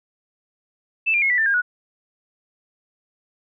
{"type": "tone with pitch steps", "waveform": "sine", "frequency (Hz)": [2639, 2392, 2168, 1965.6, 1781.8, 1615.1, 1464.1], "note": ["E7", "D7", "C#7", "B6", "A6", "G#6", "F#6"], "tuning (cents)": [1, 31, -39, -9, 21, -49, -19], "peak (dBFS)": -16, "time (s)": [1.06, 1.62], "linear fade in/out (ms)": 20, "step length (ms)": 80, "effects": []}